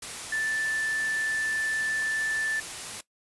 sine tone in noise, 1760 Hz, A6, in tune, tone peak -26 dBFS, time 0.32-2.6 s, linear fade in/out 5 ms, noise white, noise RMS -37 dBFS, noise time 0.02-3.01 s, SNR +8 dB, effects noise-tail reverb RT60 0.1 s tail -18 dB re dry + resampled to 24000 Hz

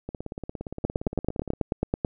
two click trains, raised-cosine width 2 ms, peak -20 / -10 dBFS, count 26 / 12, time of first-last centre 0.09-1.535 / 0.85-2.048 s, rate 17.3 / 9.18 Hz, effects none

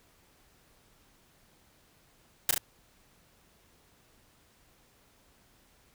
white noise with echo, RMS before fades -24 dBFS, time 2.49-2.51 s, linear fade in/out 2 ms, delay 35 ms, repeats 2, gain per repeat -3 dB, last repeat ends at 2.58 s, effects pink hiss -64 dBFS RMS until 5.94 s

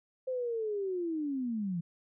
sine linear sweep, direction down, 523.3 to 163 Hz, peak -31 dBFS, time 0.27-1.81 s, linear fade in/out 10 ms, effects none

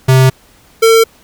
square tone pair in turn, 130.81 / 451.6 Hz, C3 / A4, 0 / +45 cents, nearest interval octave + major sixth, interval 2145 cents, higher second, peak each -5 dBFS, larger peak neither, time 0.08-0.3 / 0.82-1.04 s, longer neither, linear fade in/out 10 ms, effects pink hiss -46 dBFS RMS until 1.23 s

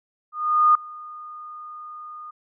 sine tone with ADSR envelope, 1225 Hz, D#6, 27 cents flat, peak -11 dBFS, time 0.32-2.31 s, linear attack 430 ms, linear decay 3 ms, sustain -24 dB, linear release 10 ms, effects none

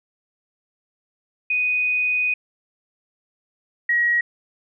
sine tone pair in turn, 2489 / 1902.1 Hz, D#7 / A#6, 0 / +34 cents, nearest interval perfect fourth, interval 466 cents, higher first, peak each -18 / -16 dBFS, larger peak second, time 1.5-2.34 / 3.89-4.21 s, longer first, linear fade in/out 5 ms, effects none

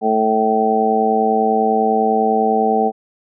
harmonic tone, 110 Hz, A2, in tune, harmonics 2 / 3 / 4 / 5 / 6 / 7, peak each -20 / -28 / -18 / -27 / -23 / -16 dBFS, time 0.01-2.92 s, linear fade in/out 50 ms, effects none

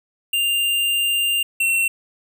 square tone pair in turn, 2794 / 2716 Hz, F7 / F7, 0 / -49 cents, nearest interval unison, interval 49 cents, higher first, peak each -18 / -17 dBFS, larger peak second, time 0.33-1.43 / 1.6-1.88 s, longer first, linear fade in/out 5 ms, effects none

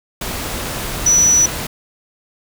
sine tone in noise, 5920 Hz, F#8, in tune, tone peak -9 dBFS, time 1.06-1.46 s, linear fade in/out 5 ms, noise pink, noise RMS -24 dBFS, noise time 0.21-1.67 s, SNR +12 dB, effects none

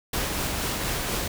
pink noise with tremolo, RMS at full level -27 dBFS, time 0.13-1.28 s, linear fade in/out 5 ms, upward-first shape sine, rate 4.2 Hz, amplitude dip 25%, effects none

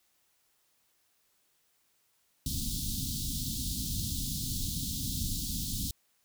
pink band-stop noise, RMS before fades -34 dBFS, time 2.46-5.91 s, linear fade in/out 2 ms, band 270 to 3500 Hz, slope 48 dB/octave, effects white hiss -72 dBFS RMS until 6.24 s

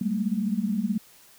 sine tone cluster, 192.7 / 208.2 / 227.2 Hz, G3 / G#3 / A#3, -29 / +5 / -44 cents, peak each -28 dBFS, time 0.01-0.98 s, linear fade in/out 5 ms, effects white hiss -54 dBFS RMS until 1.38 s

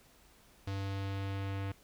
square tone with low-pass filter sweep, 98 Hz, G2, in tune, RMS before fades -37 dBFS, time 0.67-1.72 s, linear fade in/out 5 ms, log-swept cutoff 4700 to 2600 Hz, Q 1.3, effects added 50 Hz sine -68 dBFS peak until 1.83 s + pink hiss -63 dBFS RMS until 1.83 s

